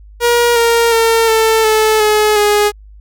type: tone with pitch steps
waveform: sawtooth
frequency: 475.9 / 465.3 / 454.9 / 444.8 / 434.9 / 425.2 / 415.7 Hz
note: A#4 / A#4 / A#4 / A4 / A4 / G#4 / G#4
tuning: +36 / -3 / -42 / +19 / -20 / +41 / +2 cents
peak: -5 dBFS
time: 0.2-2.72 s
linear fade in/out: 50 ms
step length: 360 ms
effects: added 51 Hz sine -35 dBFS peak until 3 s